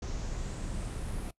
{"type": "noise with low-pass filter sweep", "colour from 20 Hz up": "brown", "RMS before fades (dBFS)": -36, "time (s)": [0.02, 1.31], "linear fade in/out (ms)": 5, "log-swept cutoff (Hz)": [6100, 11000], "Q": 3.7, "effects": ["noise-tail reverb RT60 0.1 s tail -20 dB re dry"]}